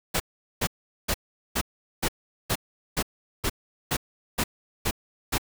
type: noise bursts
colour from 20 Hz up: pink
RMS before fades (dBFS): -25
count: 12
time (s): 0.14-5.382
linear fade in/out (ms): 10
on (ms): 61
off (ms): 410
effects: none